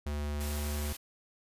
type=tone with pitch glide; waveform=square; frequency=73.42 to 73.93 Hz; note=D2 to D2; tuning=0 to +12 cents; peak=-33 dBFS; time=0.06-0.93 s; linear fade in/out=5 ms; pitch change=+12 cents; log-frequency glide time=0.38-0.53 s
type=noise; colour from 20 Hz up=white; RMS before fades=-42 dBFS; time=0.4-0.97 s; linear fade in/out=10 ms
effects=resampled to 32000 Hz